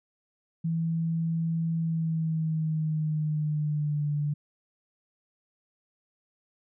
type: tone with pitch glide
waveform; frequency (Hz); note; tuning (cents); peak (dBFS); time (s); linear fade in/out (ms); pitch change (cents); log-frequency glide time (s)
sine; 164.3 to 147.22; E3 to D3; -5 to +5; -25; 0.64-4.34; 10; -190; 1.77-4.09
effects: none